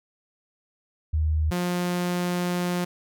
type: tone pair in turn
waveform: sine / sawtooth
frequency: 77.78 / 177.35 Hz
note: D#2 / F3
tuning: 0 / +27 cents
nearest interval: octave + major second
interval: 1427 cents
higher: second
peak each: -20 dBFS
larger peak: neither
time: 1.13-1.51 / 1.51-2.85 s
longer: second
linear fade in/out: 10 ms
effects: none